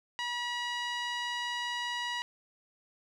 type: tone with low-pass filter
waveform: 5% pulse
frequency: 965 Hz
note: B5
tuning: 40 cents flat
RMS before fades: -35 dBFS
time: 0.19-2.22 s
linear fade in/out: 0 ms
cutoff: 2800 Hz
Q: 1
effects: 11-bit